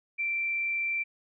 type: tone with frequency modulation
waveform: sine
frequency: 2349 Hz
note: D7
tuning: in tune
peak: -27 dBFS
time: 0.18-1.04 s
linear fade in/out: 20 ms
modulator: 35.8 Hz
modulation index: 0.42
effects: none